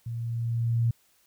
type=tone with level ramp; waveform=sine; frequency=116.54 Hz; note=A#2; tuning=in tune; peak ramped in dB=-31 to -20 dBFS; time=0.06-0.91 s; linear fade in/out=5 ms; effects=white hiss -65 dBFS RMS until 1.26 s